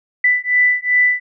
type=beating tone pair; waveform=sine; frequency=1985 / 1987.6 Hz; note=B6 / B6; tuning=+8 / +11 cents; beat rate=2.6 Hz; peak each=-15 dBFS; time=0.24-1.2 s; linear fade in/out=5 ms; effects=none